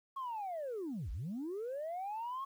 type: linear two-way sweep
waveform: sine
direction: down then up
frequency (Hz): 1103 to 43.65 to 1103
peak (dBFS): -36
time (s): 0.16-2.45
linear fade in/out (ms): 10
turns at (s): 1.11
effects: tanh soft clip ceiling -35 dBFS + 11-bit